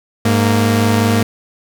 sawtooth tone pair together, 103.17 / 231.6 Hz, G#2 / A#3, -11 / -11 cents, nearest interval octave + major second, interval 1400 cents, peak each -10 dBFS, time 0.25-1.23 s, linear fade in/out 5 ms, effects none

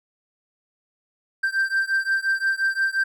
triangle beating tone pair, 1568 / 1573.7 Hz, G6 / G6, 0 / +6 cents, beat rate 5.7 Hz, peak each -21 / -22 dBFS, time 1.43-3.04 s, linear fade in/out 10 ms, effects none

